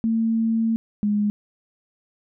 sine tone pair in turn, 225.6 / 207.6 Hz, A3 / G#3, +44 / 0 cents, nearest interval minor second, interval 144 cents, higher first, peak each -18 dBFS, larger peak neither, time 0.04-0.76 / 1.03-1.3 s, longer first, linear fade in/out 0 ms, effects none

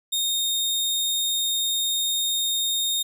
sawtooth tone, 3689 Hz, A#7, 19 cents flat, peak -19 dBFS, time 0.12-3.03 s, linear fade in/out 10 ms, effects none

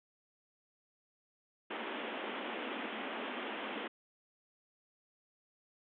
pink band-pass noise, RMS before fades -41 dBFS, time 1.7-3.88 s, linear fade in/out 10 ms, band 210 to 3400 Hz, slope 96 dB/octave, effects none

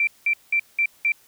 sine tone bursts, 2349 Hz, D7, in tune, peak -17 dBFS, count 5, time 0-1.12 s, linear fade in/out 2 ms, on 72 ms, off 190 ms, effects white hiss -56 dBFS RMS until 1.27 s

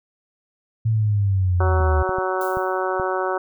sine linear sweep, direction down, 113.3 to 73.42 Hz, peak -16 dBFS, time 0.85-2.03 s, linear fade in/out 10 ms
harmonic tone, 186.7 Hz, F#3, 16 cents sharp, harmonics 2 / 3 / 4 / 5 / 6 / 7 / 8, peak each -25 / -27 / -28 / -29 / -30 / -30 / -31 dBFS, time 1.6-3.38 s, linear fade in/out 5 ms
clicks, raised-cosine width 5 ms, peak -20 dBFS, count 5, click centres 1.806 / 2.093 / 2.185 / 2.571 / 2.998 s
violet noise with exponential decay, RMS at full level -34 dBFS, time 2.41-2.87 s, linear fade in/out 1 ms, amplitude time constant 100 ms
effects none

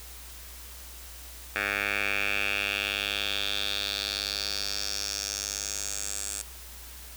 10% pulse tone with band-pass filter sweep, 100.8 Hz, G2, 49 cents sharp, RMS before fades -31 dBFS, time 1.56-6.42 s, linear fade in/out 0 ms, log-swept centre 2000 to 8100 Hz, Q 3.7, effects added 60 Hz sine -46 dBFS peak until 7.16 s + white hiss -46 dBFS RMS until 7.16 s

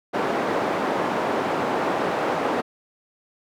white band-pass noise, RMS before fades -24 dBFS, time 0.13-2.62 s, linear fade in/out 20 ms, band 240 to 840 Hz, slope 12 dB/octave, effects none

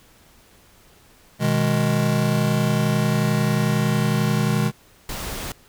square chord, G# minor, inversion first, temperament just, 124.59 / 155.74 / 207.7 Hz, B2 / D#3 / G#3, +16 / +2 / 0 cents, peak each -23 dBFS, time 1.39-4.72 s, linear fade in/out 50 ms
pink noise, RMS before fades -30 dBFS, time 5.09-5.52 s, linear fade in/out 2 ms
effects pink hiss -53 dBFS RMS until 5.68 s

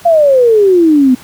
sine exponential sweep, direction down, 698.5 to 246.9 Hz, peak -4 dBFS, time 0.05-1.15 s, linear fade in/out 10 ms, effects pink hiss -36 dBFS RMS until 1.23 s + high-pass 80 Hz 12 dB/octave

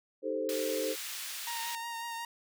sine chord, A half-diminished seventh, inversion second, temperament equal, 311.1 / 392 / 440 / 523.3 Hz, Eb4 / G4 / A4 / C5, 0 / 0 / 0 / 0 cents, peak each -38 / -39 / -35 / -34 dBFS, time 0.22-0.96 s, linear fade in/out 50 ms
pink high-pass noise, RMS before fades -40 dBFS, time 0.49-1.75 s, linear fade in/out 0 ms, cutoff 2300 Hz, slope 12 dB/octave
sawtooth tone with vibrato, 929 Hz, A#5, 6 cents flat, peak -33 dBFS, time 1.47-2.25 s, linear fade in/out 2 ms, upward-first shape triangle, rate 5.5 Hz, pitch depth 26 cents each way
effects none

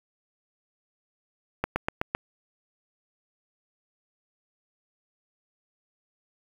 slowing click train, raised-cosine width 0.5 ms, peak -10 dBFS, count 5, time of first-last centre 1.64-2.15 s, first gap 120 ms, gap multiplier 1.04, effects 7-bit

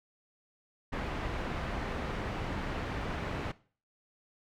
pink low-pass noise, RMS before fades -36 dBFS, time 0.92-3.52 s, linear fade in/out 10 ms, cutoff 2200 Hz, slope 12 dB/octave, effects noise-tail reverb RT60 0.4 s tail -18 dB re dry

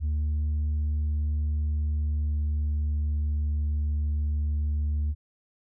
sine tone with pitch glide, 75.4 to 74.45 Hz, D2 to D2, +46 to +24 cents, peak -21 dBFS, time 0-5.15 s, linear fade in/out 50 ms, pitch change -22 cents, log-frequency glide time 0.53-3.51 s, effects tanh soft clip ceiling -23 dBFS

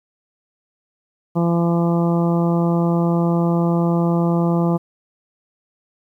harmonic tone, 170.1 Hz, F3, 45 cents flat, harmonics 1 / 2 / 3 / 4 / 5 / 6 / 7, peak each -16 / -22 / -26 / -28 / -30 / -32 / -33 dBFS, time 1.35-4.78 s, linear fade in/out 20 ms, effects 9-bit

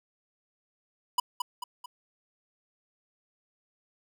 square tone with echo, 987.8 Hz, B5, in tune, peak -22 dBFS, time 1.18-1.2 s, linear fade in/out 5 ms, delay 220 ms, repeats 3, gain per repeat -6 dB, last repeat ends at 1.86 s, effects none

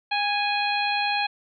harmonic tone with a mistuned harmonic, 830.6 Hz, G#5, in tune, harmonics 1 / 2 / 3 / 4 / 5, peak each -25 / -31 / -27 / -33 / -31 dBFS, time 0.11-1.27 s, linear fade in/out 10 ms, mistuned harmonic 1, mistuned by -29 cents, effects none

